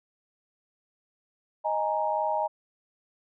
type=chord; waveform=sine; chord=D# suspended fourth; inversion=none; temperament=just; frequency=622.3 / 829.7 / 933.4 Hz; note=D#5 / G#5 / A#5; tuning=0 / -2 / +2 cents; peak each=-29 dBFS; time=1.64-2.48 s; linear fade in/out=20 ms; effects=none